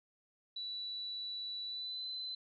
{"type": "tone with pitch glide", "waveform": "sine", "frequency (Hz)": [3948, 4036], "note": ["B7", "B7"], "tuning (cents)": [-1, 37], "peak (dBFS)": -39, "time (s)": [0.56, 2.35], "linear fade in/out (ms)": 5, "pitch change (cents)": 38, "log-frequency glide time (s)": [1.65, 2.06], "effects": []}